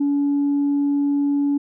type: tone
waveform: sine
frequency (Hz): 284.7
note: C#4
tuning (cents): +46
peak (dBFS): -15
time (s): 0-1.58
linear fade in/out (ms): 10
effects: tanh soft clip ceiling -14 dBFS